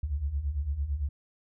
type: beating tone pair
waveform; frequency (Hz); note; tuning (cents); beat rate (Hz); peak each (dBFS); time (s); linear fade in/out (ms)
sine; 65.41 / 74.31; C2 / D2; 0 / +21; 8.9; -34 / -29; 0.03-1.09; 5
effects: none